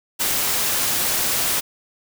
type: noise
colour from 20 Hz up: white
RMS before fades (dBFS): -21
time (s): 0.19-1.61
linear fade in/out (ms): 20
effects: none